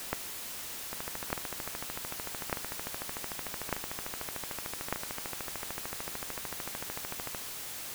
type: two click trains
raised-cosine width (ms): 0.5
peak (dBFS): -13 / -21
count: 5 / 87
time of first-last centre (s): 0.13-4.926 / 0.93-7.348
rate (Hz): 0.834 / 13.4
effects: white hiss -41 dBFS RMS until 7.94 s